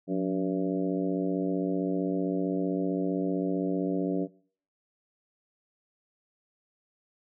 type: harmonic tone with a mistuned harmonic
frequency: 95.5 Hz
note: G2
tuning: 45 cents flat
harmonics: 2 / 3 / 4 / 5 / 6 / 7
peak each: -30 / -29 / -34 / -37 / -38 / -40 dBFS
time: 0.07-4.28 s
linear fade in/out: 50 ms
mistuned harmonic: 2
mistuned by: -100 cents
effects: noise-tail reverb RT60 0.5 s tail -22 dB re dry